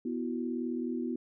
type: chord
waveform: sine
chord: B suspended fourth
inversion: none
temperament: equal with one note detuned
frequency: 246.9 / 331.2 / 370 Hz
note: B3 / E4 / F#4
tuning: 0 / +8 / 0 cents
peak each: -33 / -37 / -39 dBFS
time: 0.05-1.16 s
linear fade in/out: 5 ms
effects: none